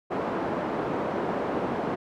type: band-pass noise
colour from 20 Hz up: pink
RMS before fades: -29 dBFS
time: 0.1-1.96 s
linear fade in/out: 20 ms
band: 260 to 910 Hz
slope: 12 dB/octave
effects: none